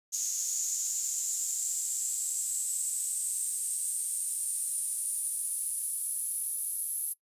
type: noise with high-pass filter sweep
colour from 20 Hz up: pink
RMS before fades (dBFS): -33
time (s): 0.12-7.14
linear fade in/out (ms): 20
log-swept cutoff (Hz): 6600 to 11000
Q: 8.7
effects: noise-tail reverb RT60 0.1 s tail -22 dB re dry + resampled to 32000 Hz